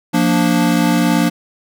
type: chord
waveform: square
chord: Bb major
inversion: second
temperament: equal with one note detuned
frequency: 175.42 / 233.1 / 293.7 Hz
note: F3 / Bb3 / D4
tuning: +8 / 0 / 0 cents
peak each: -17 dBFS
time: 0.13-1.3 s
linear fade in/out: 20 ms
effects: none